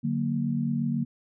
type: chord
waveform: sine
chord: D augmented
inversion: none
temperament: equal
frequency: 146.83 / 185 / 233.1 Hz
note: D3 / F#3 / A#3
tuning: 0 / 0 / 0 cents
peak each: -29 / -32 / -27 dBFS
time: 0.03-1.05 s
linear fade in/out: 20 ms
effects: none